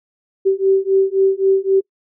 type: beating tone pair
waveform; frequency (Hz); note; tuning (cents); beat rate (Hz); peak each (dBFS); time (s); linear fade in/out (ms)
sine; 384.6 / 388.4; G4 / G4; -33 / -16; 3.8; -15; 0.45-1.81; 20
effects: noise-tail reverb RT60 0.1 s tail -25 dB re dry